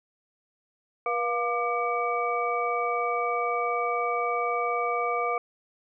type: tone cluster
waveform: sine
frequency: 481.9 / 703 / 1192 / 2276 Hz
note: B4 / F5 / D6 / C#7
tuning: -43 / +11 / +25 / +45 cents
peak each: -30 / -30 / -28 / -34 dBFS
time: 1.06-5.38 s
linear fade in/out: 2 ms
effects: none